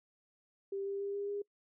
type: tone with pitch steps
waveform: sine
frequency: 393.7 / 396.9 / 400.1 / 403.4 / 406.6 Hz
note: G4 / G4 / G4 / G4 / G#4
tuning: +8 / +22 / +35 / +50 / -37 cents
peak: -35 dBFS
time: 0.72-1.42 s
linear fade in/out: 5 ms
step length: 140 ms
effects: noise-tail reverb RT60 0.1 s tail -24 dB re dry